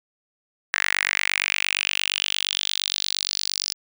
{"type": "tone with high-pass filter sweep", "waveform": "sawtooth", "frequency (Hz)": 48.63, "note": "G1", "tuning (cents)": -13, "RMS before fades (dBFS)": -25, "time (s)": [0.73, 3.74], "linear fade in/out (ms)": 10, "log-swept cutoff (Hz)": [1800, 5000], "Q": 4.3, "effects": []}